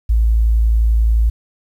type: tone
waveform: sine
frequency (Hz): 55.7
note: A1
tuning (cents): +22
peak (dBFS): -10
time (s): 0.09-1.3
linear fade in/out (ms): 10
effects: 8-bit